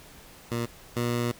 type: tone pair in turn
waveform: 15% pulse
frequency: 117.9 / 119.96 Hz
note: A#2 / B2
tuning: +20 / -50 cents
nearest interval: unison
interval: 30 cents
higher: second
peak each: -21 / -19 dBFS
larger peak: second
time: 0.51-0.66 / 0.96-1.32 s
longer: second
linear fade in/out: 10 ms
effects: pink hiss -50 dBFS RMS until 1.39 s